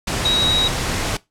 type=tone in noise; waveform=sine; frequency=3822 Hz; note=A#7; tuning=43 cents sharp; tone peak=-15 dBFS; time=0.25-0.68 s; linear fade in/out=5 ms; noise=pink; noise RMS=-22 dBFS; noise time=0.07-1.17 s; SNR=+4 dB; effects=noise-tail reverb RT60 0.2 s tail -20 dB re dry + low-pass 9000 Hz 12 dB/octave